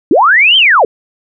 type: linear two-way sweep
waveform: sine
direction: up then down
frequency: 246.9 to 3211 to 378.1 Hz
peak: -4 dBFS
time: 0.11-0.85 s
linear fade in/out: 2 ms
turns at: 0.57 s
effects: none